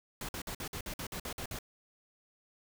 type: noise bursts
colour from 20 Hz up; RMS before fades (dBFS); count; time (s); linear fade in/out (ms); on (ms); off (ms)
pink; -40; 11; 0.21-1.588; 2; 78; 52
effects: none